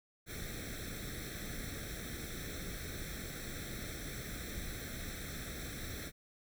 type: noise with comb filter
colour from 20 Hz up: pink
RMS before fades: -43 dBFS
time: 0.26-6.12 s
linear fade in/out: 50 ms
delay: 0.52 ms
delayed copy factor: +0.9
effects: none